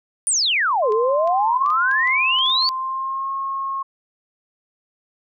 sine exponential two-way sweep, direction down then up, 9830 to 415.3 to 4606 Hz, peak -16 dBFS, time 0.27-2.69 s, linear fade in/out 0 ms, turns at 0.91 s
sine tone with pitch glide, 1044 to 1083.9 Hz, C6 to C#6, -4 to -39 cents, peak -22 dBFS, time 0.82-3.83 s, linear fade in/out 10 ms, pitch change +65 cents, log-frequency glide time 2.76-3.31 s
clicks, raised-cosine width 0.2 ms, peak -23 dBFS, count 10, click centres 0.922 / 1.275 / 1.662 / 1.703 / 1.914 / 2.074 / 2.388 / 2.463 / 2.499 / 2.624 s
effects none

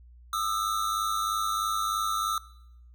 square tone pair together, 1215.4 / 1318.5 Hz, D#6 / E6, -41 / 0 cents, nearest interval minor second, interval 141 cents, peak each -31 / -30 dBFS, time 0.33-2.38 s, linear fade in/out 2 ms, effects noise-tail reverb RT60 0.8 s tail -20 dB re dry + added 60 Hz sine -49 dBFS peak until 2.94 s

